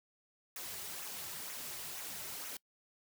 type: noise with flanger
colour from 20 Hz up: white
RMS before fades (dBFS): -44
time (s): 0.56-2.57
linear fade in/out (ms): 2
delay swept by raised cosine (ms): 0.22 to 4.22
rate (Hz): 2.1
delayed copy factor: -0.55
effects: noise-tail reverb RT60 0.1 s tail -24 dB re dry